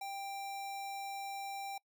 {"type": "tone with sample-and-hold", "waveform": "sine", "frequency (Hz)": 790, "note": "G5", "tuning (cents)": 13, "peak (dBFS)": -39, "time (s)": [0.01, 1.78], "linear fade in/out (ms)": 5, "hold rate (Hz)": 3150, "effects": ["noise-tail reverb RT60 0.1 s tail -24 dB re dry"]}